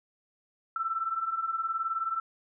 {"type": "beating tone pair", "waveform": "sine", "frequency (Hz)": [1318.5, 1337.5], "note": ["E6", "E6"], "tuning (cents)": [0, 25], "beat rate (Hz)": 19, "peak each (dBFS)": [-34, -30], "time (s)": [0.76, 2.2], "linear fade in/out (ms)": 2, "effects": []}